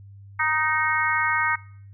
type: harmonic tone with a mistuned harmonic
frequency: 311.6 Hz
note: D#4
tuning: 3 cents sharp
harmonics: 3 / 4 / 5 / 6 / 7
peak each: -27 / -26 / -26 / -26 / -26 dBFS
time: 0.39-1.56 s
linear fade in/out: 10 ms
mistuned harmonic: 5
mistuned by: -17 cents
effects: noise-tail reverb RT60 0.6 s tail -24 dB re dry + added 99 Hz sine -42 dBFS peak until 1.93 s